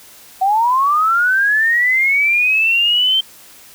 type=linear sweep; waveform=sine; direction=up; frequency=743 to 3136 Hz; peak=-11 dBFS; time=0.41-3.21 s; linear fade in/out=10 ms; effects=white hiss -42 dBFS RMS until 3.74 s